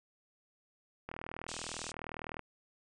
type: click train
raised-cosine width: 0.5 ms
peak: -26 dBFS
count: 53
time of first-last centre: 1.09-2.393 s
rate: 39.9 Hz
type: band-pass noise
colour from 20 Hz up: white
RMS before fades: -45 dBFS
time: 1.48-1.92 s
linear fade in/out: 10 ms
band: 2400 to 9000 Hz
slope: 96 dB/octave
effects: none